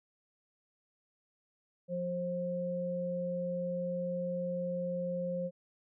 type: tone pair together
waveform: sine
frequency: 177.2 / 531 Hz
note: F3 / C5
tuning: +25 / +25 cents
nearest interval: octave + perfect fifth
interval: 1900 cents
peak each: -37 / -34 dBFS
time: 1.88-5.51 s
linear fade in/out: 50 ms
effects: none